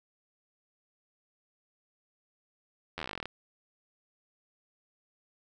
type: slowing click train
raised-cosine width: 0.3 ms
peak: -20 dBFS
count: 16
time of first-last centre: 2.98-3.256 s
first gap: 11 ms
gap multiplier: 1.07
effects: none